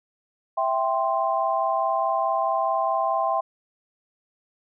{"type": "chord", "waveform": "sine", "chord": "C major", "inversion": "first", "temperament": "equal", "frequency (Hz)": [659.3, 784, 1046.5], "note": ["E5", "G5", "C6"], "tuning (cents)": [0, 0, 0], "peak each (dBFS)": -25, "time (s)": [0.57, 3.41], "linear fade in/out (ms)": 10, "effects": []}